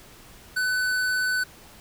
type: tone with hard clipping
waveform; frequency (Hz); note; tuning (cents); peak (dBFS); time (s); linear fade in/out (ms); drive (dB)
sine; 1503; F#6; +27; -24; 0.56-1.44; 10; 14
effects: pink hiss -49 dBFS RMS until 1.8 s